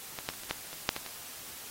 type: clicks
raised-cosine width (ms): 0.2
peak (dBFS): -19 / -14 / -30 / -28 / -13 / -24 / -6 / -17 / -23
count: 9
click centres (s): 0.188 / 0.289 / 0.337 / 0.435 / 0.51 / 0.73 / 0.891 / 0.964 / 1.063
effects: white hiss -45 dBFS RMS until 1.7 s + AAC 48 kbps